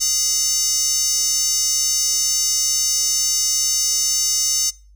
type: tone with high-pass filter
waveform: square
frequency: 415.3 Hz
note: G#4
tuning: in tune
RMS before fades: -19 dBFS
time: 0-4.71 s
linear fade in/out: 20 ms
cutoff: 6000 Hz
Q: 6.4
effects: noise-tail reverb RT60 0.4 s tail -25 dB re dry + added 50 Hz sine -45 dBFS peak until 4.95 s